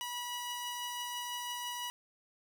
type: tone pair together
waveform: sawtooth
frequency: 972 / 2922 Hz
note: B5 / F#7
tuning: -28 / -22 cents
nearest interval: octave + perfect fifth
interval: 1906 cents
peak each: -36 / -38 dBFS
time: 0.01-1.9 s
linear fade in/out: 0 ms
effects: none